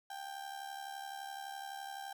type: tone with amplitude modulation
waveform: 35% pulse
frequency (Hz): 789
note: G5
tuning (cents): +11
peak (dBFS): -38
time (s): 0.1-2.13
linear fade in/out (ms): 5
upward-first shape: sine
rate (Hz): 71.8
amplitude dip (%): 65
effects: none